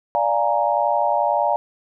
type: chord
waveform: sine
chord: Bb dominant seventh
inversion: first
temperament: equal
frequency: 587.3 / 698.5 / 830.6 / 932.3 Hz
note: D5 / F5 / Ab5 / Bb5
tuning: 0 / 0 / 0 / 0 cents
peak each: -22 dBFS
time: 0.15-1.56 s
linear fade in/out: 0 ms
effects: none